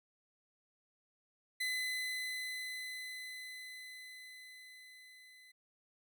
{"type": "tone with level ramp", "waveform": "30% pulse", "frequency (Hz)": 2018, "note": "B6", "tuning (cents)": 37, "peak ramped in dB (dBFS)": [-31, -55], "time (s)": [1.6, 5.52], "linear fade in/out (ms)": 10, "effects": []}